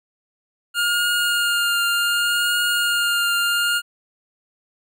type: tone with vibrato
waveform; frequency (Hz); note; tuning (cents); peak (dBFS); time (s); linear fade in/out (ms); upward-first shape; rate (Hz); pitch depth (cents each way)
25% pulse; 1414; F6; +21; -14; 0.74-3.82; 50; triangle; 0.67; 19
effects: none